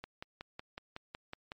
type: click train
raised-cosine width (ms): 0.3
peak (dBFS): -26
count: 9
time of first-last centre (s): 0.04-1.519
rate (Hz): 5.41
effects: MP3 48 kbps